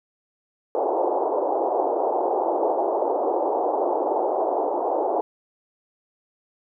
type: band-pass noise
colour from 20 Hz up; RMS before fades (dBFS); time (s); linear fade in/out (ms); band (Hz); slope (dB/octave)
white; -23; 0.75-5.21; 0; 330 to 870; 48
effects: none